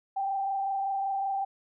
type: tone with frequency modulation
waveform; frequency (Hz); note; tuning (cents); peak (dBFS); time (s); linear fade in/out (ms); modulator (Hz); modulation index
sine; 784; G5; 0; -27; 0.16-1.45; 10; 25.3; 0.63
effects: none